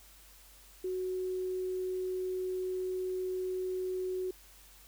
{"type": "tone", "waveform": "sine", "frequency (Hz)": 370, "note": "F#4", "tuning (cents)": 0, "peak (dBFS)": -32, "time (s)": [0.84, 4.31], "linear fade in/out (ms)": 5, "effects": ["added 48 Hz sine -59 dBFS peak until 4.87 s", "white hiss -58 dBFS RMS until 4.87 s"]}